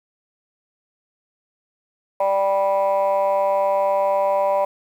sine chord, G major, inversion second, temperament just, 588 / 784 / 980 Hz, D5 / G5 / B5, +2 / 0 / -14 cents, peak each -17 / -22 / -21 dBFS, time 2.2-4.65 s, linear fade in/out 5 ms, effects tanh soft clip ceiling -11 dBFS + 8-bit

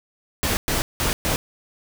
pink noise bursts at uneven times, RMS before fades -22 dBFS, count 4, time 0.43-0.57 / 0.68-0.82 / 1-1.13 / 1.25-1.36 s, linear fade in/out 0 ms, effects none

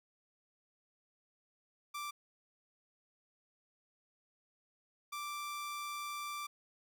sawtooth tone bursts at uneven times, 1174.7 Hz, D6, in tune, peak -36 dBFS, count 2, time 1.94-2.11 / 5.12-6.47 s, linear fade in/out 10 ms, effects none

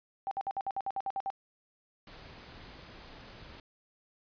sine tone bursts, 781 Hz, G5, 7 cents flat, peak -31 dBFS, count 11, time 0.27-1.302 s, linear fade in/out 0 ms, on 42 ms, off 57 ms
pink noise, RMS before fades -50 dBFS, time 2.07-3.6 s, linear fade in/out 2 ms
effects resampled to 11025 Hz

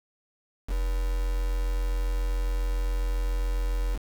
sine tone with quantisation, 43.65 Hz, F1, in tune, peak -24 dBFS, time 0.67-3.99 s, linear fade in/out 50 ms, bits 6, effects none

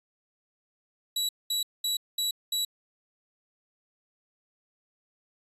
sawtooth tone bursts, 3916 Hz, B7, 15 cents flat, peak -23 dBFS, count 5, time 1.16-2.65 s, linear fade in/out 5 ms, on 130 ms, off 210 ms, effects resampled to 32000 Hz

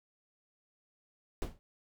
brown noise with exponential decay, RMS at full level -29 dBFS, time 1.42-1.59 s, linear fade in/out 0 ms, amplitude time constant 36 ms, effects none

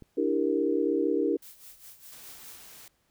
click, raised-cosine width 3 ms, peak -32 dBFS, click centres 0.023 s
sine chord, E half-diminished seventh, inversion third, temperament equal with one note detuned, 293.7 / 329.6 / 396.3 / 466.2 Hz, D4 / E4 / G4 / Bb4, 0 / 0 / +19 / 0 cents, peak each -29 dBFS, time 0.17-1.37 s, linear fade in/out 10 ms
blue noise with tremolo, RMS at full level -47 dBFS, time 1.42-2.57 s, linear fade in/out 5 ms, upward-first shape sine, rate 4.9 Hz, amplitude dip 70%
white noise, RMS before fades -49 dBFS, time 2.12-2.88 s, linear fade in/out 2 ms
effects pink hiss -71 dBFS RMS until 3.1 s

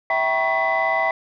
sine tone cluster, 656 / 773 / 959 / 1105 / 2002 Hz, E5 / G5 / A#5 / C#6 / B6, -9 / -24 / +49 / -6 / +23 cents, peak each -22 / -23 / -26 / -27 / -21 dBFS, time 0.1-1.11 s, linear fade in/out 2 ms, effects tanh soft clip ceiling -11 dBFS

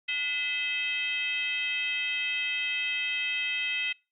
sine tone with frequency modulation, 2588 Hz, E7, 32 cents flat, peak -27 dBFS, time 0.08-3.93 s, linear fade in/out 10 ms, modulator 568 Hz, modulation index 1.1, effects noise-tail reverb RT60 0.3 s tail -25 dB re dry + Opus 48 kbps

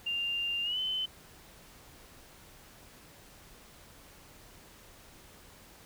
sine tone with pitch glide, 2794 to 3047 Hz, F7 to G7, 0 to -50 cents, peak -30 dBFS, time 0.06-1.06 s, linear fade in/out 10 ms, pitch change +150 cents, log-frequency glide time 0.63-0.79 s, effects pink hiss -55 dBFS RMS until 5.85 s

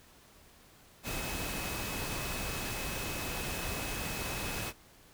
sine tone in noise, 2565 Hz, E7, 48 cents flat, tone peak -44 dBFS, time 1.03-4.73 s, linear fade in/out 50 ms, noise pink, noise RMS -37 dBFS, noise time 1.03-4.73 s, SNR -10 dB, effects pink hiss -59 dBFS RMS until 5.13 s

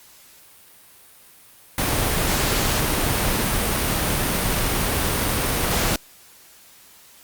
pink noise, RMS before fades -21 dBFS, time 1.78-5.96 s, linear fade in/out 2 ms, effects white hiss -49 dBFS RMS until 7.23 s + Opus 48 kbps

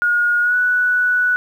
sine tone with pitch glide, 1436 to 1478.1 Hz, F6 to F#6, +48 to -2 cents, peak -13 dBFS, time 0.02-1.36 s, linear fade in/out 0 ms, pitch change +50 cents, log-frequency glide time 0.41-0.56 s, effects 8-bit

